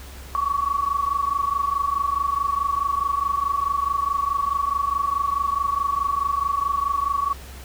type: tone pair together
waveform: sine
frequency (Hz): 1114 / 1138.7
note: C#6 / C#6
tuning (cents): +8 / +46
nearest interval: unison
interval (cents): 38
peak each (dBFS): -23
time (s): 0.35-7.33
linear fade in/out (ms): 0
effects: added 66 Hz sine -38 dBFS peak until 7.64 s + pink hiss -43 dBFS RMS until 7.64 s